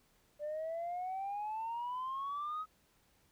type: exponential sweep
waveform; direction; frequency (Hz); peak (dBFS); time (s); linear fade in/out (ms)
sine; up; 587.3 to 1278; -35; 0.39-2.66; 50
effects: tanh soft clip ceiling -34 dBFS + pink hiss -71 dBFS RMS until 3.31 s